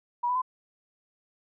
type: tone with pitch steps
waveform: sine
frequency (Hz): 965 / 992.7 / 1021.2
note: B5 / B5 / C6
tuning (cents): -40 / +9 / -42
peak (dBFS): -24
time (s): 0.23-0.419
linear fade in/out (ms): 10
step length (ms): 63
effects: none